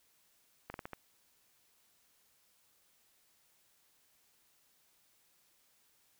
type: slowing click train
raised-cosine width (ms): 0.5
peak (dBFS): -27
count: 5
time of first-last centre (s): 0.7-0.933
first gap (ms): 41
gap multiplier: 1.24
effects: white hiss -71 dBFS RMS until 6.19 s